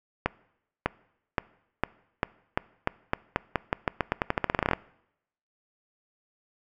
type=accelerating click train; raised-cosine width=0.5 ms; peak=-8 dBFS; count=26; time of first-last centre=0.26-4.733 s; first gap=600 ms; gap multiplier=0.87; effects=noise-tail reverb RT60 0.8 s tail -22 dB re dry